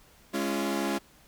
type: chord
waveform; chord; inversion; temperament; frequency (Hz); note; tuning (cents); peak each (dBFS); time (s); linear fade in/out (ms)
sawtooth; Db major; second; equal with one note detuned; 207.7 / 277.2 / 342.4; Ab3 / Db4 / F4; 0 / 0 / -34; -28; 0.33-0.99; 20
effects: pink hiss -58 dBFS RMS until 1.27 s